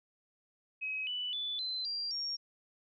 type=tone with pitch steps; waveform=sine; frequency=2545 / 2975 / 3477 / 4063 / 4749 / 5551 Hz; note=D#7 / F#7 / A7 / B7 / D8 / F8; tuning=+39 / +9 / -21 / +48 / +18 / -11 cents; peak=-34 dBFS; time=0.81-2.37 s; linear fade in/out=20 ms; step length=260 ms; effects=none

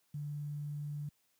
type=tone with quantisation; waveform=sine; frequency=146.83 Hz; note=D3; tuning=in tune; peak=-37 dBFS; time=0.14-1.09 s; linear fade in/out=5 ms; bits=11; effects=white hiss -75 dBFS RMS until 1.39 s + high-pass 60 Hz 12 dB/octave

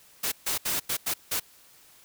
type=noise bursts at uneven times; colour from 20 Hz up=white; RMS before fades=-28 dBFS; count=6; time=0.23-0.32 / 0.46-0.58 / 0.65-0.8 / 0.89-0.97 / 1.06-1.14 / 1.31-1.4 s; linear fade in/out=10 ms; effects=white hiss -56 dBFS RMS until 2.04 s

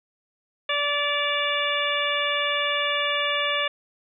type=harmonic tone with a mistuned harmonic; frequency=580 Hz; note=D5; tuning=22 cents flat; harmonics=1 / 2 / 3 / 4 / 5 / 6; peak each=-29 / -29 / -29 / -29 / -29 / -29 dBFS; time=0.69-3.68 s; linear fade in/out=5 ms; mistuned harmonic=5; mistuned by=-36 cents; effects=none

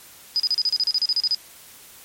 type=tone bursts; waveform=sine; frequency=4978 Hz; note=D#8; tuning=in tune; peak=-17 dBFS; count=14; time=0.36-1.347 s; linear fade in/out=0 ms; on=38 ms; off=35 ms; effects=white hiss -46 dBFS RMS until 2.04 s + MP3 64 kbps

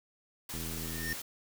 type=noise; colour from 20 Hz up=white; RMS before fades=-41 dBFS; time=0.49-1.22 s; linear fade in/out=5 ms
type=click train; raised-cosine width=3 ms; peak=-30 dBFS; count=49; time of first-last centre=0.54-1.129 s; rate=81.5 Hz
type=tone with exponential growth; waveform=square; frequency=1822 Hz; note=A#6; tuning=40 cents flat; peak=-32 dBFS; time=0.73-1.13 s; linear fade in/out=5 ms; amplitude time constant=86 ms
effects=none

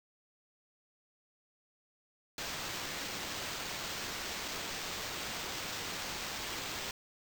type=noise with sample-and-hold; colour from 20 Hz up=violet; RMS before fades=-40 dBFS; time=2.38-6.91 s; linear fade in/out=2 ms; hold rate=11025 Hz; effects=none

